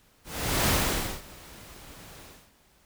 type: noise with ADSR envelope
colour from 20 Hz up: pink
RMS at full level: -23 dBFS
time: 0.24-2.52 s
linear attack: 450 ms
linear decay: 520 ms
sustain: -24 dB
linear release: 280 ms
effects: pink hiss -62 dBFS RMS until 2.85 s